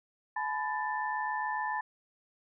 sine tone cluster, 853 / 1000 / 1768 Hz, G#5 / B5 / A6, +46 / +21 / +8 cents, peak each -34 / -35 / -36 dBFS, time 0.36-1.81 s, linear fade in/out 5 ms, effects none

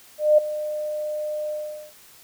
sine tone with ADSR envelope, 605 Hz, D#5, 49 cents flat, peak -10 dBFS, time 0.18-1.93 s, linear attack 200 ms, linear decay 8 ms, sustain -15 dB, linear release 430 ms, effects white hiss -50 dBFS RMS until 2.23 s

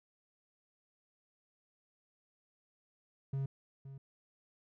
triangle tone with echo, 136.2 Hz, C#3, 30 cents flat, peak -31 dBFS, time 3.33-3.46 s, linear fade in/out 5 ms, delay 520 ms, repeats 1, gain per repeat -13 dB, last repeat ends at 3.98 s, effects none

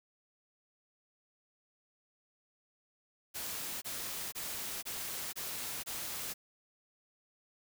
white noise bursts, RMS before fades -40 dBFS, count 6, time 3.34-6.34 s, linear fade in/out 20 ms, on 480 ms, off 24 ms, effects none

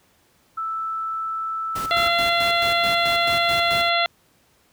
sine tone, 1318.5 Hz, E6, in tune, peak -24 dBFS, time 0.57-2.1 s, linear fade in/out 10 ms
pink noise with tremolo, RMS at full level -32 dBFS, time 1.75-3.9 s, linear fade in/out 10 ms, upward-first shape square, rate 4.6 Hz, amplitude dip 70%
harmonic tone, 685 Hz, F5, 34 cents flat, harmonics 1 / 2 / 3 / 4 / 5 / 6, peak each -22 / -24 / -24 / -28 / -25 / -28 dBFS, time 1.91-4.06 s, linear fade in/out 0 ms
effects pink hiss -60 dBFS RMS until 4.72 s + high-pass 60 Hz 12 dB/octave

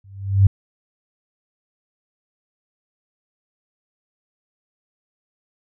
sine tone with exponential growth, 98 Hz, G2, in tune, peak -6 dBFS, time 0.04-0.47 s, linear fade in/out 5 ms, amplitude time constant 93 ms, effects none

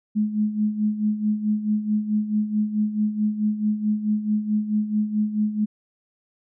sine tone with tremolo, 212 Hz, G#3, 36 cents sharp, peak -17 dBFS, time 0.15-5.66 s, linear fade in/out 20 ms, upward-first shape sine, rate 4.6 Hz, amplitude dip 70%, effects none

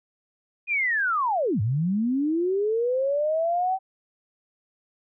sine linear two-way sweep, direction down then up, 2489 to 98 to 772 Hz, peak -21 dBFS, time 0.67-3.79 s, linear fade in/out 50 ms, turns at 1.61 s, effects none

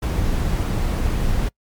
brown noise, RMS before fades -20 dBFS, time 0.02-1.49 s, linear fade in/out 10 ms, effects noise-tail reverb RT60 0.1 s tail -26 dB re dry + MP3 96 kbps

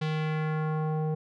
square tone with low-pass filter sweep, 155.56 Hz, D#3, in tune, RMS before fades -29 dBFS, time 0.01-1.15 s, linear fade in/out 10 ms, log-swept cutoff 3800 to 610 Hz, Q 1.5, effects none

